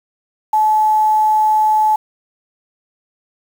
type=tone with quantisation; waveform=sine; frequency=861 Hz; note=A5; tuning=38 cents flat; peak=-10 dBFS; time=0.53-1.96 s; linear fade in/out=5 ms; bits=6; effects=none